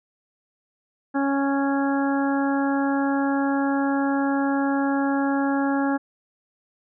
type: harmonic tone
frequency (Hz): 276.9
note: C#4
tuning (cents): -2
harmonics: 1 / 2 / 3 / 4 / 5 / 6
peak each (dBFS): -21 / -30 / -28 / -35 / -33 / -33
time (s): 1.14-5.98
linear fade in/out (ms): 20
effects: none